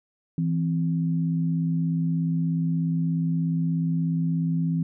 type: tone pair together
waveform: sine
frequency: 164.81 / 261.6 Hz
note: E3 / C4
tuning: 0 / 0 cents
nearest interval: minor sixth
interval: 800 cents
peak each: -22 / -30 dBFS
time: 0.38-4.83 s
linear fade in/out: 2 ms
effects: none